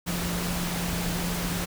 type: tone in noise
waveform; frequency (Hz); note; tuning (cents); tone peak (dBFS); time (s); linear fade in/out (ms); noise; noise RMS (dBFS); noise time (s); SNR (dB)
sine; 174.61; F3; 0; -30; 0.06-1.66; 20; pink; -31; 0.06-1.66; -2
effects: none